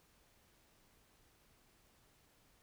silence, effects pink hiss -70 dBFS RMS until 2.62 s

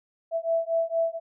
sine beating tone pair, 659.3 / 663.6 Hz, E5 / E5, 0 / +11 cents, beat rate 4.3 Hz, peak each -26 dBFS, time 0.31-1.2 s, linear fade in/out 50 ms, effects none

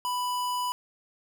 square tone, 990 Hz, B5, 4 cents sharp, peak -28 dBFS, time 0.05-0.72 s, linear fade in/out 0 ms, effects none

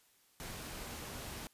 pink noise, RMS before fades -45 dBFS, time 0.4-1.47 s, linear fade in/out 0 ms, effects white hiss -69 dBFS RMS until 1.53 s + resampled to 32000 Hz

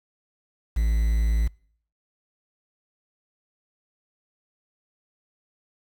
triangle tone with quantisation, 55.1 Hz, A1, 3 cents sharp, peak -17 dBFS, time 0.76-1.48 s, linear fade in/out 10 ms, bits 7, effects noise-tail reverb RT60 0.6 s tail -26 dB re dry

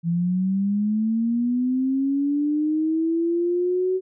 sine linear sweep, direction up, 166 to 376.8 Hz, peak -19 dBFS, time 0.03-4.01 s, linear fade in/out 50 ms, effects none

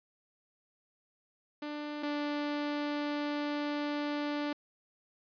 sawtooth tone pair in turn, 296.3 / 293.1 Hz, D4 / D4, +15 / -3 cents, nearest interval unison, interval 18 cents, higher first, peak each -33 / -28 dBFS, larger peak second, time 1.62-2.03 / 2.03-4.53 s, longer second, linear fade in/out 5 ms, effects resampled to 11025 Hz

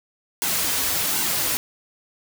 white noise with flanger, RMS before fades -23 dBFS, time 0.42-1.57 s, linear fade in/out 0 ms, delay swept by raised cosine 1.6 to 5.8 ms, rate 1.3 Hz, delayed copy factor -0.55, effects none

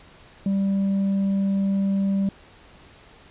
sine tone with tanh clipping, 196 Hz, G3, in tune, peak -20 dBFS, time 0.46-2.29 s, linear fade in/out 2 ms, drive 3 dB, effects pink hiss -50 dBFS RMS until 3.3 s + resampled to 8000 Hz

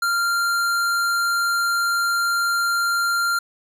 sine tone with hard clipping, 1389 Hz, F6, 10 cents flat, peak -20 dBFS, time 0.02-3.39 s, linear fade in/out 5 ms, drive 17 dB, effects none

